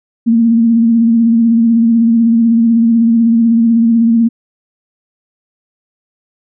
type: tone with vibrato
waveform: sine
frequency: 230 Hz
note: A#3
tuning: 23 cents flat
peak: -6 dBFS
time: 0.26-4.29 s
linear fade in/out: 20 ms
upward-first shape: sine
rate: 16 Hz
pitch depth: 38 cents each way
effects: none